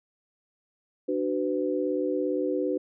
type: tone cluster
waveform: sine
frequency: 296.8 / 374.3 / 502 Hz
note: D4 / F#4 / B4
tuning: +18 / +20 / +28 cents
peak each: -29 dBFS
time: 1.08-2.78 s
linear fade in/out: 10 ms
effects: none